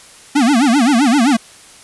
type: tone with vibrato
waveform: square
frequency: 259 Hz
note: C4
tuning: 17 cents flat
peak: -10 dBFS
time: 0.35-1.37 s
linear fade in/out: 10 ms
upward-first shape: sine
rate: 7.7 Hz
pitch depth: 250 cents each way
effects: white hiss -41 dBFS RMS until 1.83 s + resampled to 24000 Hz